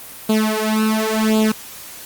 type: tone with flanger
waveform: sawtooth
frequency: 217.6 Hz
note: A3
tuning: 19 cents flat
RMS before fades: -17 dBFS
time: 0.29-1.52 s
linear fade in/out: 5 ms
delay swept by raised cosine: 0.26 to 3.86 ms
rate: 0.92 Hz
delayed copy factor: +1
effects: white hiss -36 dBFS RMS until 2.05 s + Opus 32 kbps